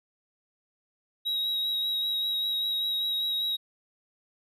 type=tone with vibrato; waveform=triangle; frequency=3829 Hz; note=A#7; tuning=46 cents sharp; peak=-25 dBFS; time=1.25-3.57 s; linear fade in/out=20 ms; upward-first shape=sine; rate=5.1 Hz; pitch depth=17 cents each way; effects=none